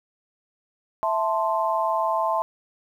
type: chord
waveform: sine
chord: A minor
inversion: second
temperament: equal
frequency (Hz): 659.3 / 880 / 1046.5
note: E5 / A5 / C6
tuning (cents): 0 / 0 / 0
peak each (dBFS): -25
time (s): 1.03-2.42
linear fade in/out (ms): 0
effects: 9-bit